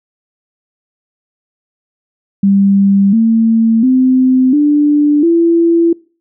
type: tone with pitch steps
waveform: sine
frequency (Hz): 197.6 / 225.7 / 257.7 / 294.4 / 336.2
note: G3 / A3 / C4 / D4 / E4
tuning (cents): +14 / +44 / -26 / +4 / +34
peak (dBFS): -6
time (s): 2.43-5.93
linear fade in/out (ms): 5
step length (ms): 700
effects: noise-tail reverb RT60 0.4 s tail -24 dB re dry